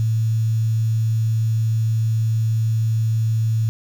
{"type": "tone with quantisation", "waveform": "sine", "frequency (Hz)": 111.7, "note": "A2", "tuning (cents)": 27, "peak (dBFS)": -16, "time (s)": [0, 3.69], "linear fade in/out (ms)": 0, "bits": 7, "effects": []}